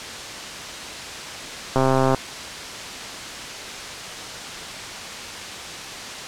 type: click train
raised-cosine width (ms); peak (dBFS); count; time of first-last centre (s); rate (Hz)
1; -5; 52; 1.76-2.146; 132
effects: white hiss -32 dBFS RMS until 6.27 s + low-pass 6000 Hz 12 dB/octave